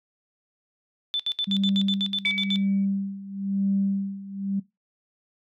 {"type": "tone bursts", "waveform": "sine", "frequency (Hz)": 3520, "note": "A7", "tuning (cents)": 0, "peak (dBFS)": -22, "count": 12, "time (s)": [1.14, 2.559], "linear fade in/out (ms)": 0, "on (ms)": 55, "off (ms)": 69}
{"type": "tone with tremolo", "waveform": "sine", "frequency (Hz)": 196.6, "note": "G3", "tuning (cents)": 5, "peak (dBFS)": -20, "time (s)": [1.47, 4.6], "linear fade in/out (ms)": 10, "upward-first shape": "sine", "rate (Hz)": 0.99, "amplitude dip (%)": 85}
{"type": "tone with exponential decay", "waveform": "sine", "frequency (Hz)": 2279, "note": "C#7", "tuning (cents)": 47, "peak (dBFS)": -20, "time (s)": [2.25, 2.85], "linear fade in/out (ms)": 1, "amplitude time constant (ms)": 130}
{"effects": ["noise-tail reverb RT60 0.2 s tail -19 dB re dry", "tanh soft clip ceiling -12 dBFS"]}